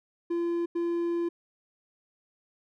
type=tone bursts at uneven times; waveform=triangle; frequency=341.9 Hz; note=F4; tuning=37 cents flat; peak=-24 dBFS; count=2; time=0.3-0.66 / 0.75-1.29 s; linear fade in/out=10 ms; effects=none